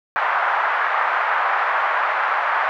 white band-pass noise, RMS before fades -20 dBFS, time 0.16-2.69 s, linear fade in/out 0 ms, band 730 to 1600 Hz, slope 24 dB/octave, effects none

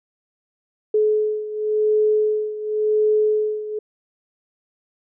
sine beating tone pair, 427 / 427.92 Hz, G#4 / A4, +48 / -48 cents, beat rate 0.92 Hz, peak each -18 / -22 dBFS, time 0.94-3.79 s, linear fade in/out 5 ms, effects none

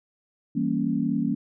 sine chord, E diminished seventh, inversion none, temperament equal, 164.81 / 196 / 233.1 / 277.2 Hz, E3 / G3 / Bb3 / Db4, 0 / 0 / 0 / 0 cents, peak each -30 / -29 / -26 / -27 dBFS, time 0.55-1.35 s, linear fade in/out 10 ms, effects none

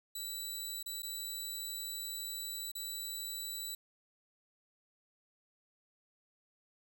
15% pulse tone with dropouts, 3951 Hz, B7, in tune, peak -32 dBFS, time 0.15-3.75 s, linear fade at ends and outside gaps 5 ms, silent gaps 0.829-0.86 / 1.022-1.03 / 2.717-2.751 s, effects none

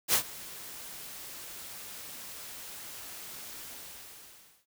white noise with ADSR envelope, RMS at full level -23 dBFS, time 0.08-4.66 s, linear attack 56 ms, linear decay 88 ms, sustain -21 dB, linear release 1000 ms, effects none

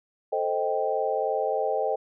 sine chord, A half-diminished seventh, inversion none, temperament equal, 440 / 523.3 / 622.3 / 784 Hz, A4 / C5 / Eb5 / G5, 0 / 0 / 0 / 0 cents, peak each -29 dBFS, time 0.32-1.96 s, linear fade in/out 10 ms, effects none

